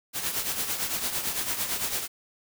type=noise with tremolo; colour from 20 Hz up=white; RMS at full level=-27 dBFS; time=0.13-2.08 s; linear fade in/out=50 ms; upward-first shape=triangle; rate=8.9 Hz; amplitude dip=65%; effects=none